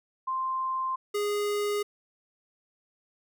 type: tone pair in turn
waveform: sine / square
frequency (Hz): 1046.5 / 412.8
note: C6 / G#4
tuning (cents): 0 / -10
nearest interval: octave + major third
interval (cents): 1610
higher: first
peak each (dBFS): -27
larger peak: neither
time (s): 0.27-0.96 / 1.14-1.83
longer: neither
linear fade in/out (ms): 10
effects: none